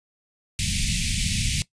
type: band-stop noise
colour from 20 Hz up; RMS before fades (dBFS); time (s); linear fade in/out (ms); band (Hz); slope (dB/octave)
pink; -24; 0.59-1.62; 0; 220 to 2200; 48
effects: noise-tail reverb RT60 0.1 s tail -18 dB re dry + resampled to 22050 Hz